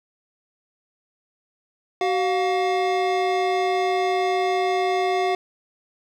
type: tone pair together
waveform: square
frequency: 377.2 / 712 Hz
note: F#4 / F5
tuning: +33 / +33 cents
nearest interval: major seventh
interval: 1100 cents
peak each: -23 dBFS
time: 2.01-5.35 s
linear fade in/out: 2 ms
effects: low-pass 4000 Hz 12 dB/octave + 9-bit